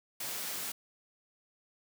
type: high-pass noise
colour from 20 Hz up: white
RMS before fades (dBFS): -38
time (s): 0.2-0.72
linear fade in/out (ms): 5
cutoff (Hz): 110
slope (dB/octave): 96
effects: none